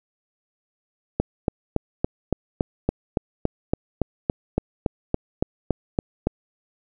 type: click train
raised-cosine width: 2 ms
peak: -6 dBFS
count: 19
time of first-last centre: 1.2-6.27 s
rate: 3.55 Hz
effects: none